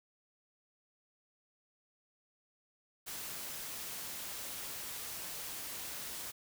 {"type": "noise", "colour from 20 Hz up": "white", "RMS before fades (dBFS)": -43, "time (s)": [3.06, 6.32], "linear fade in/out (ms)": 20, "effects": []}